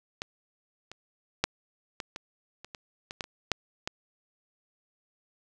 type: clicks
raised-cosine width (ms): 0.2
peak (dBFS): -16 / -25 / -6 / -17 / -20 / -26 / -23 / -21 / -15 / -28 / -7 / -14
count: 12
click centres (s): 0.219 / 0.916 / 1.44 / 2.002 / 2.161 / 2.646 / 2.748 / 3.109 / 3.208 / 3.241 / 3.517 / 3.875
effects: none

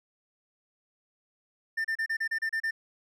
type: tone bursts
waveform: triangle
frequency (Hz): 1795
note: A6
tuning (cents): +34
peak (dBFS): -25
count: 9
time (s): 1.77-2.71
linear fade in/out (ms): 10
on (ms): 76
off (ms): 32
effects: none

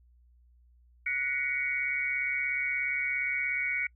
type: tone cluster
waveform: sine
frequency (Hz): 1475 / 1928 / 2104 / 2241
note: F#6 / B6 / C7 / C#7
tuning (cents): -6 / -42 / +9 / +18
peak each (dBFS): -38 / -38 / -38 / -29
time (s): 1.06-3.87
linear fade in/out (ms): 5
effects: noise-tail reverb RT60 0.1 s tail -26 dB re dry + added 60 Hz sine -58 dBFS peak until 3.95 s

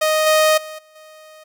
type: tone with level steps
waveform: sawtooth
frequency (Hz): 622.3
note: D#5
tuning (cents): 0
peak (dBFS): -11 / -8 / -27 / -44 / -37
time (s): 0.01-1.44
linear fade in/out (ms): 10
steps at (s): 0.26 / 0.57 / 0.78 / 0.95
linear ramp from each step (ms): 10
effects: none

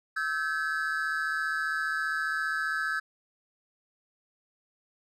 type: tone cluster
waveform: triangle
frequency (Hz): 1304 / 1547 / 1702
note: E6 / G6 / G#6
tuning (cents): -19 / -23 / +42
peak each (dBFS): -32 / -29 / -31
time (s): 0.16-3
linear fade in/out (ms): 10
effects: none

